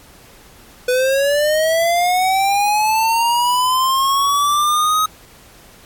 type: linear sweep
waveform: square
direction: up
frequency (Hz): 493.9 to 1270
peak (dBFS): -14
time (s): 0.88-5.06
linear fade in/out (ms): 5
effects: pink hiss -45 dBFS RMS until 5.85 s + AAC 64 kbps